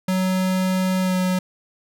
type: tone with pitch glide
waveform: square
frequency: 186.3 to 184.16 Hz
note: F#3 to F#3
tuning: +12 to -8 cents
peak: -19 dBFS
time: 0.08-1.39 s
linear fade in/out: 5 ms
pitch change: -20 cents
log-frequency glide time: 1.01-1.16 s
effects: none